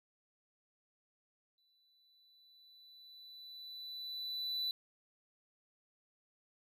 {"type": "tone with exponential growth", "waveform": "triangle", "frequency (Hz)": 3981, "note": "B7", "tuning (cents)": 13, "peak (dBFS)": -32, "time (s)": [1.58, 4.71], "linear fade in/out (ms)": 1, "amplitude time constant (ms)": 680, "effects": []}